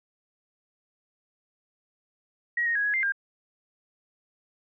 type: tone with pitch steps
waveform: sine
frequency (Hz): 1901 / 1863 / 1658 / 1672 / 2093 / 1603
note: A#6 / A#6 / G#6 / G#6 / C7 / G6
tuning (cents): +33 / -2 / -3 / +11 / 0 / +38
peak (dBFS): -23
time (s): 2.57-3.122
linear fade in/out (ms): 5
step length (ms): 92
effects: none